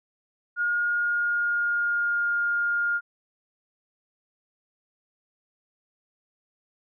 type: tone with pitch glide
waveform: sine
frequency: 1428 to 1413.2 Hz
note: F6 to F6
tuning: +38 to +20 cents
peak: -22 dBFS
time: 0.56-3.01 s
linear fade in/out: 50 ms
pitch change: -18 cents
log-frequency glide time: 0.83-2.34 s
effects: none